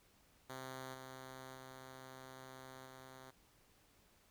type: tone with level steps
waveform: 5% pulse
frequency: 130.81 Hz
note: C3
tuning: in tune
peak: -35 / -39 / -41 / -43 dBFS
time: 0.49-3.31 s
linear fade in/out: 10 ms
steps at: 0.93 / 1.54 / 2.85 s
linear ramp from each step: 20 ms
effects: pink hiss -70 dBFS RMS until 4.3 s